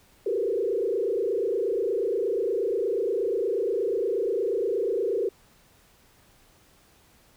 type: tone with frequency modulation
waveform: sine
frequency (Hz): 428.4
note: A4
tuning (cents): -46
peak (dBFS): -23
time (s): 0.26-5.29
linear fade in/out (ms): 5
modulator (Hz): 28.4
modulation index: 2.2
effects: pink hiss -59 dBFS RMS until 7.36 s